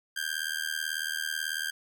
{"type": "tone with amplitude modulation", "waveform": "sawtooth", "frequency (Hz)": 1590, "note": "G6", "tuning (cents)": 24, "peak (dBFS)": -23, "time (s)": [0.16, 1.71], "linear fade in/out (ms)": 10, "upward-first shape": "sine", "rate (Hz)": 78.2, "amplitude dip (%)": 95, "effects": []}